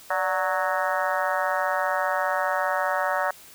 harmonic tone with a mistuned harmonic, 185 Hz, F#3, in tune, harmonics 3 / 4 / 5 / 6 / 7 / 8 / 9 / 10, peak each -28 / -29 / -30 / -31 / -31 / -32 / -33 / -33 dBFS, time 0.1-3.31 s, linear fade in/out 5 ms, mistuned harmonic 3, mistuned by +76 cents, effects white hiss -48 dBFS RMS until 3.54 s

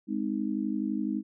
sine chord, Ab major, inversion none, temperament just, 207.7 / 259.6 / 311.5 Hz, Ab3 / C4 / Eb4, 0 / -13 / +2 cents, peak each -31 / -33 / -32 dBFS, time 0.07-1.23 s, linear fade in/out 50 ms, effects none

